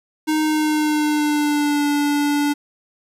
square tone with pitch glide, 309.6 to 290.5 Hz, D#4 to D4, -9 to -19 cents, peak -17 dBFS, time 0.27-2.54 s, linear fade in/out 20 ms, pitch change -110 cents, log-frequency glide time 0.42-1.86 s, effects resampled to 32000 Hz + 8-bit

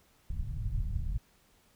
pink low-pass noise, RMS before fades -33 dBFS, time 0.3-1.18 s, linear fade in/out 5 ms, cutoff 120 Hz, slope 24 dB/octave, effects pink hiss -66 dBFS RMS until 1.75 s

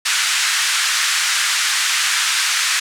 pink band-pass noise, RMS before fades -18 dBFS, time 0.05-2.8 s, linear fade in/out 10 ms, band 1400 to 9100 Hz, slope 24 dB/octave, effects none

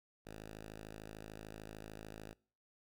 5% pulse tone, 53.4 Hz, G#1, 49 cents sharp, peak -37 dBFS, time 0.25-2.34 s, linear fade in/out 20 ms, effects noise-tail reverb RT60 0.5 s tail -25 dB re dry

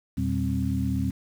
sine tone cluster, 82.5 / 118.5 / 193.4 / 262.4 Hz, E2 / A#2 / G3 / C4, +2 / +29 / -23 / +5 cents, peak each -29 dBFS, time 0.17-1.11 s, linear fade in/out 10 ms, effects 8-bit

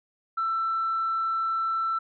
sine tone, 1334 Hz, E6, 20 cents sharp, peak -23 dBFS, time 0.37-1.99 s, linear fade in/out 10 ms, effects tanh soft clip ceiling -20 dBFS

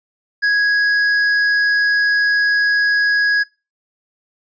sine tone with tanh clipping, 1661.2 Hz, G#6, in tune, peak -14 dBFS, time 0.42-3.44 s, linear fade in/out 20 ms, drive 11 dB, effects noise-tail reverb RT60 0.3 s tail -24 dB re dry + resampled to 16000 Hz

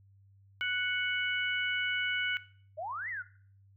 harmonic tone, 740 Hz, F#5, in tune, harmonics 2 / 3 / 4, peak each -33 / -35 / -36 dBFS, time 0.61-2.37 s, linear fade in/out 0 ms
sine exponential two-way sweep, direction up then down, 581 to 2085 to 1373 Hz, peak -35 dBFS, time 2.77-3.23 s, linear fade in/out 20 ms, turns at 3.09 s
effects noise-tail reverb RT60 0.5 s tail -17 dB re dry + added 98 Hz sine -58 dBFS peak until 3.76 s

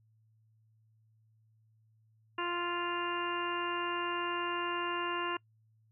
harmonic tone, 348.6 Hz, F4, 3 cents flat, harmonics 1 / 2 / 3 / 4 / 5 / 6 / 7 / 8, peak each -38 / -46 / -36 / -42 / -42 / -50 / -49 / -40 dBFS, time 2.38-5.37 s, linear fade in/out 5 ms, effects noise-tail reverb RT60 0.1 s tail -25 dB re dry + added 110 Hz sine -65 dBFS peak until 5.91 s

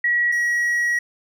sine / triangle tone pair in turn, 1920 / 1911.3 Hz, B6 / A#6, -49 / +43 cents, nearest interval unison, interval 8 cents, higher first, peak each -16 dBFS, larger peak neither, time 0.04-0.32 / 0.32-0.99 s, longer second, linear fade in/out 5 ms, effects none

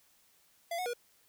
square tone with pitch steps, 680 / 731 / 480.9 Hz, F5 / F#5 / B4, -46 / -21 / -46 cents, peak -34 dBFS, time 0.71-0.935 s, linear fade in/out 5 ms, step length 75 ms, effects white hiss -67 dBFS RMS until 1.28 s

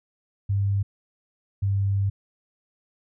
sine tone pair in turn, 99.5 / 98.87 Hz, G2 / G2, +26 / +15 cents, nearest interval unison, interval 11 cents, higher first, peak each -20 dBFS, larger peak neither, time 0.49-0.83 / 1.62-2.1 s, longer second, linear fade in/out 10 ms, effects none

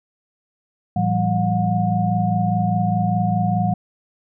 sine tone cluster, 111.6 / 168.7 / 193.6 / 721 Hz, A2 / E3 / G3 / F#5, +25 / +40 / -21 / -45 cents, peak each -22 dBFS, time 0.96-3.74 s, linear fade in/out 5 ms, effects none

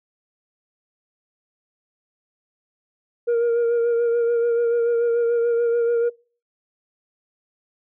sine tone with vibrato, 469.6 Hz, A#4, 13 cents sharp, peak -14 dBFS, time 3.27-6.1 s, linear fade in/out 20 ms, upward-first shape sine, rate 6.9 Hz, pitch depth 24 cents each way, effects noise-tail reverb RT60 0.4 s tail -26 dB re dry + tanh soft clip ceiling -16 dBFS

